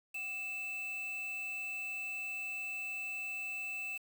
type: tone with quantisation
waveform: triangle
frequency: 2637 Hz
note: E7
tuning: in tune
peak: -36 dBFS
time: 0.14-3.98 s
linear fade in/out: 10 ms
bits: 8
effects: none